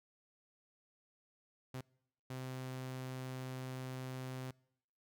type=tone bursts at uneven times; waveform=sawtooth; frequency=129.4 Hz; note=C3; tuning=19 cents flat; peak=-38 dBFS; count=2; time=1.74-1.81 / 2.3-4.51 s; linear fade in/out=5 ms; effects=noise-tail reverb RT60 0.8 s tail -25 dB re dry